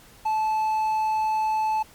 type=tone; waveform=triangle; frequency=870 Hz; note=A5; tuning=20 cents flat; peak=-19 dBFS; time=0.25-1.83 s; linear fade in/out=10 ms; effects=pink hiss -51 dBFS RMS until 1.94 s + MP3 96 kbps